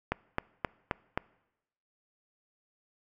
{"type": "click train", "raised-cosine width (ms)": 0.5, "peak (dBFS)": -13, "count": 5, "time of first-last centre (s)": [0.12, 1.175], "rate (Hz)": 3.79, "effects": ["noise-tail reverb RT60 0.9 s tail -23 dB re dry"]}